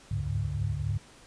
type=tone cluster; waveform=sine; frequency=70 / 81.5 / 101.6 / 105.3 / 142.4 Hz; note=C#2 / E2 / G#2 / G#2 / C#3; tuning=+18 / -19 / -38 / +24 / +47 cents; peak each=-36 / -39 / -31 / -37 / -33 dBFS; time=0.11-0.98 s; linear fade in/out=5 ms; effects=pink hiss -54 dBFS RMS until 1.26 s + resampled to 22050 Hz